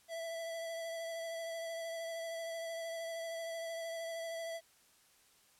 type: tone with vibrato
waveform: square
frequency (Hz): 662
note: E5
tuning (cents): +7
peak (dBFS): -40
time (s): 0.08-4.61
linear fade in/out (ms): 50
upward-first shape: triangle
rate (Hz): 13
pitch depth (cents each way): 22
effects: white hiss -67 dBFS RMS until 5.59 s + low-pass 12000 Hz 12 dB/octave